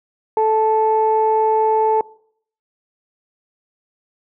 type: tone pair together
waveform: sine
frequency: 437.8 / 875.6 Hz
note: A4 / A5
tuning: -9 / -9 cents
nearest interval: octave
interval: 1200 cents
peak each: -15 dBFS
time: 0.37-2.01 s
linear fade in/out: 2 ms
effects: noise-tail reverb RT60 0.6 s tail -22 dB re dry + tanh soft clip ceiling -6 dBFS